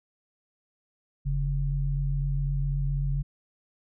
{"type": "tone pair together", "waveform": "sine", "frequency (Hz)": [44.13, 140.1], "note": ["F1", "C#3"], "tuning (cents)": [19, 19], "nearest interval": "octave + minor sixth", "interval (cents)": 2000, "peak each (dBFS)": -27, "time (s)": [1.25, 3.23], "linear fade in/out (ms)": 20, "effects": []}